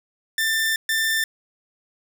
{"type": "tone bursts at uneven times", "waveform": "sawtooth", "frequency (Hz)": 1784, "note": "A6", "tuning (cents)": 23, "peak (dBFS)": -16, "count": 2, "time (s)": [[0.38, 0.76], [0.89, 1.24]], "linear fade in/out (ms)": 2, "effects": []}